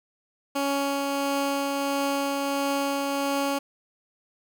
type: tone with tremolo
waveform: 15% pulse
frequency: 279 Hz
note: C#4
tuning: 11 cents sharp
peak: -17 dBFS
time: 0.55-3.59 s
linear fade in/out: 10 ms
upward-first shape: triangle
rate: 1.5 Hz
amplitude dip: 25%
effects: none